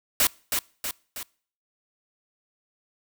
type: noise with echo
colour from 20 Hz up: white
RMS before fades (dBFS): -20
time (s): 0.2-0.27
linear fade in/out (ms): 2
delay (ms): 320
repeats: 3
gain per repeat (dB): -5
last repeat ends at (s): 1.23
effects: noise-tail reverb RT60 0.5 s tail -25 dB re dry